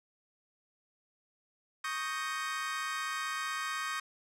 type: chord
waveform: 35% pulse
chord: Eb dominant seventh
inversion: third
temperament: equal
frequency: 1108.7 / 1244.5 / 1568 / 1864.7 Hz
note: Db6 / Eb6 / G6 / Bb6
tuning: 0 / 0 / 0 / 0 cents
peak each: -38 / -37 / -39 / -38 dBFS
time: 1.84-4 s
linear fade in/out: 5 ms
effects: low-pass 10000 Hz 12 dB/octave